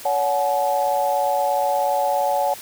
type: tone cluster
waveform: sine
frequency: 566 / 737 / 854 Hz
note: C#5 / F#5 / G#5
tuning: +36 / -7 / +48 cents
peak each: -22 dBFS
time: 0.05-2.54 s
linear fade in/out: 5 ms
effects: white hiss -38 dBFS RMS until 2.61 s